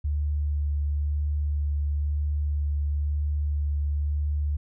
sine tone with vibrato, 73.3 Hz, D2, 3 cents flat, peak -23 dBFS, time 0.04-4.57 s, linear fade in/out 10 ms, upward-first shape sine, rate 1 Hz, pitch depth 12 cents each way, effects none

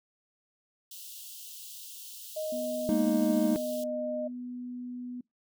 white high-pass noise, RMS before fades -45 dBFS, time 0.91-3.84 s, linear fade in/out 5 ms, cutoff 2800 Hz, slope 96 dB/octave
sine tone with pitch glide, 622.3 to 613.4 Hz, D#5 to D#5, 0 to -25 cents, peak -31 dBFS, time 2.36-4.28 s, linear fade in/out 10 ms, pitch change -25 cents, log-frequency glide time 2.74-3.93 s
sine tone, 246.9 Hz, B3, in tune, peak -36 dBFS, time 2.52-5.21 s, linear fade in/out 5 ms
triangle chord, Ab suspended second, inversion none, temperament equal with one note detuned, 206.6 / 233.1 / 311.1 Hz, Ab3 / Bb3 / Eb4, -9 / 0 / 0 cents, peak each -28 / -26 / -26 dBFS, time 2.89-3.56 s, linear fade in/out 0 ms
effects noise-tail reverb RT60 0.2 s tail -25 dB re dry

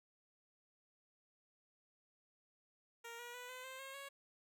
10% pulse tone with pitch steps, 466.2 / 479.9 / 493.9 / 508.4 / 523.3 / 538.6 / 554.4 Hz, A#4 / B4 / B4 / C5 / C5 / C#5 / C#5, 0 / -50 / 0 / -50 / 0 / -50 / 0 cents, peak -40 dBFS, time 3.04-4.09 s, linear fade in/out 10 ms, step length 150 ms, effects none

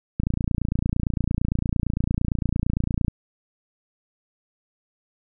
click train, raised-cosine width 5 ms, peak -10 dBFS, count 84, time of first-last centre 0.2-3.082 s, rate 28.8 Hz, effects none

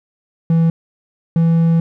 triangle tone pair in turn, 164.81 / 165.65 Hz, E3 / E3, 0 / +9 cents, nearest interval unison, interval 9 cents, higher second, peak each -8 dBFS, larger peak neither, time 0.5-0.7 / 1.36-1.8 s, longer second, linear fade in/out 2 ms, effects none

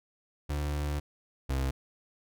35% pulse tone pair in turn, 73.42 / 66.48 Hz, D2 / C2, 0 / +28 cents, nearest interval major second, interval 172 cents, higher first, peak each -28 / -26 dBFS, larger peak second, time 0.49-1 / 1.49-1.71 s, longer first, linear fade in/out 10 ms, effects none

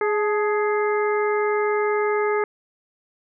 harmonic tone with a mistuned harmonic, 417.7 Hz, G#4, 10 cents sharp, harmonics 1 / 2 / 3 / 4 / 5, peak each -20 / -28 / -28 / -32 / -31 dBFS, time 0.01-2.44 s, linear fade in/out 2 ms, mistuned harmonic 2, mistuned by +57 cents, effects none

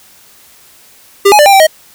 square tone with pitch steps, 399 / 838 / 592 / 795 / 776 / 629 Hz, G4 / G#5 / D5 / G5 / G5 / D#5, +31 / +15 / +14 / +24 / -18 / +19 cents, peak -3 dBFS, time 1.25-1.67 s, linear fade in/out 10 ms, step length 70 ms, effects white hiss -42 dBFS RMS until 1.94 s

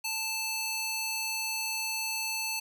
square tone with high-pass filter, 879 Hz, A5, 2 cents flat, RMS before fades -33 dBFS, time 0.04-2.6 s, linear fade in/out 10 ms, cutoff 2600 Hz, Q 0.73, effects none

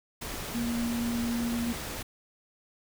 sine tone in noise, 235.4 Hz, A#3, 17 cents sharp, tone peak -28 dBFS, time 0.54-1.73 s, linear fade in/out 10 ms, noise pink, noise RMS -37 dBFS, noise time 0.21-2.03 s, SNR +6 dB, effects none

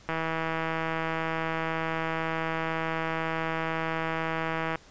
click train, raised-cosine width 0.5 ms, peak -15 dBFS, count 757, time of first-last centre 0.09-4.757 s, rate 162 Hz, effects pink hiss -54 dBFS RMS until 4.9 s + resampled to 16000 Hz

